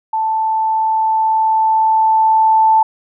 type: tone with level ramp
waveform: sine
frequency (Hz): 881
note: A5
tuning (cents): +2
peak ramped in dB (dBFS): -14 to -7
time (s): 0.13-2.83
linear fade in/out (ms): 5
effects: none